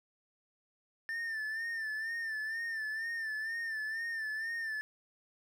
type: tone with vibrato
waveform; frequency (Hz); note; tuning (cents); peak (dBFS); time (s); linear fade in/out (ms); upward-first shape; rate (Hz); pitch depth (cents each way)
triangle; 1788; A6; +27; -33; 1.09-4.81; 0; sine; 2.1; 60
effects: none